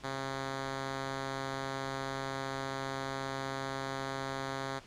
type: tone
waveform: 5% pulse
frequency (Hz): 134.9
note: C#3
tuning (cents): -47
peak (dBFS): -24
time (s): 0.03-4.8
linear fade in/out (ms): 20
effects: pink hiss -54 dBFS RMS until 4.86 s + low-pass 6000 Hz 12 dB/octave